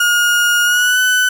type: tone with pitch glide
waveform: 35% pulse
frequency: 1431 to 1500.4 Hz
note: F6 to F#6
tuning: +42 to +24 cents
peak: -9 dBFS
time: 0-1.29 s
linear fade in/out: 5 ms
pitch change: +82 cents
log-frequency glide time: 0.64-0.99 s
effects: none